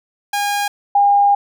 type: tone pair in turn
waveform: sawtooth / sine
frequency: 815 / 808.4 Hz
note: G#5 / G#5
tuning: -33 / -47 cents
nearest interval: unison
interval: 14 cents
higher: first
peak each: -13 / -9 dBFS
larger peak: second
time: 0.33-0.68 / 0.95-1.35 s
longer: second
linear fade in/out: 5 ms
effects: none